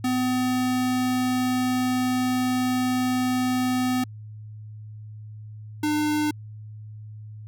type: tone pair in turn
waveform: square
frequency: 253.1 / 301 Hz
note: B3 / D4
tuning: +43 / +43 cents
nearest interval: minor third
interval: 300 cents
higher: second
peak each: -22 dBFS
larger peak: neither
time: 0.04-4.04 / 5.83-6.31 s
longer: first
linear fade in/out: 5 ms
effects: added 107 Hz sine -37 dBFS peak until 7.47 s